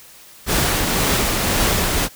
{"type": "noise with tremolo", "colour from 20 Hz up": "pink", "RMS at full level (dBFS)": -17, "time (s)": [0.46, 2.09], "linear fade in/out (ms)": 50, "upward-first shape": "triangle", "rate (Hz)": 1.9, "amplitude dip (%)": 30, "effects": ["white hiss -44 dBFS RMS until 2.15 s"]}